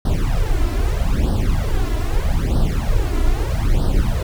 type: noise with flanger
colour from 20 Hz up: brown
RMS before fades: -17 dBFS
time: 0.05-4.23 s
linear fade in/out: 5 ms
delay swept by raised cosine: 0.21 to 3.01 ms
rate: 0.79 Hz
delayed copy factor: +1
effects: none

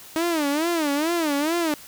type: tone with vibrato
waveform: sawtooth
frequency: 312.1 Hz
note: D#4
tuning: 5 cents sharp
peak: -17 dBFS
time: 0.16-1.74 s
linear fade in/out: 0 ms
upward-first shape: sine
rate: 2.3 Hz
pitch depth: 180 cents each way
effects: white hiss -44 dBFS RMS until 1.87 s

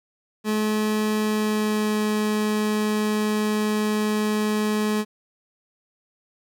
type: tone with pitch glide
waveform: 30% pulse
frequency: 214.1 to 212.5 Hz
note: A3 to G#3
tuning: -47 to +40 cents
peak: -18 dBFS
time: 0.44-5.05 s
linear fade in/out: 50 ms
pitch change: -13 cents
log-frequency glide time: 1.2-1.99 s
effects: 10-bit

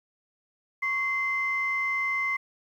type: tone pair together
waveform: sine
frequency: 1102.6 / 2073 Hz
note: C#6 / C7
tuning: -10 / -17 cents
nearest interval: major seventh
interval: 1093 cents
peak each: -31 / -25 dBFS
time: 0.82-2.37 s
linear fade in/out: 10 ms
effects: tanh soft clip ceiling -18 dBFS + 10-bit

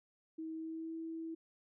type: tone with pitch glide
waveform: sine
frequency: 320.3 to 325.9 Hz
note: E4 to E4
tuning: -50 to -20 cents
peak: -40 dBFS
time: 0.38-1.35 s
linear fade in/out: 10 ms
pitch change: +30 cents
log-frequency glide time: 0.54-0.95 s
effects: none

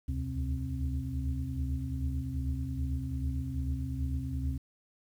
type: tone cluster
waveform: sine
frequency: 70.1 / 72.6 / 79.2 / 128.6 / 264.2 Hz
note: C#2 / D2 / D#2 / C3 / C4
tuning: +20 / -19 / +31 / -30 / +17 cents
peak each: -35 / -38 / -38 / -36 / -39 dBFS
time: 0.08-4.58 s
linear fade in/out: 10 ms
effects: tanh soft clip ceiling -20 dBFS + 10-bit

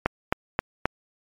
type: click train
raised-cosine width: 0.5 ms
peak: -5 dBFS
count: 4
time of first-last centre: 0.06-0.856 s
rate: 3.77 Hz
effects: MP3 96 kbps

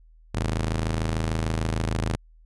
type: ring-modulated tone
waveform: sawtooth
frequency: 80.4 Hz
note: E2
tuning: 43 cents flat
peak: -17 dBFS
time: 0.34-2.16 s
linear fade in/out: 10 ms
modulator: 26.9 Hz
effects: added 40 Hz sine -50 dBFS peak until 2.45 s + resampled to 24000 Hz

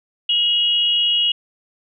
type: tone pair together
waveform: sine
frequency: 2878 / 3314 Hz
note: F#7 / G#7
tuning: -49 / -4 cents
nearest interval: major second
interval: 245 cents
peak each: -15 / -23 dBFS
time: 0.29-1.32 s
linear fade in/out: 5 ms
effects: none

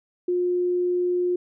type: tone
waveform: sine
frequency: 356.9 Hz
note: F4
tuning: 38 cents sharp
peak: -20 dBFS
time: 0.28-1.36 s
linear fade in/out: 5 ms
effects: none

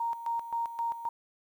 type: tone with tremolo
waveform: sine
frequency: 930 Hz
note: A#5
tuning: 4 cents flat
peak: -28 dBFS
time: 0-1.09 s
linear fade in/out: 5 ms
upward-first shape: square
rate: 3.8 Hz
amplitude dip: 70%
effects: 10-bit

